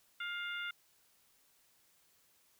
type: harmonic tone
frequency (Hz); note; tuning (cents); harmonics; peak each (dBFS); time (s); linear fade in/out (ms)
704; F5; +14; 2 / 3 / 4 / 5; -40 / -44 / -46 / -48; 0.2-0.71; 5
effects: white hiss -70 dBFS RMS until 2.59 s